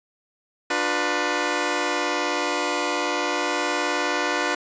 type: chord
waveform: 10% pulse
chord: B diminished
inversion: first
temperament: just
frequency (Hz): 296.3 / 355.6 / 493.9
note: D4 / F4 / B4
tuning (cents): +15 / +31 / 0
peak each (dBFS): -18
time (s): 0.7-4.55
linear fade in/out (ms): 5
effects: resampled to 16000 Hz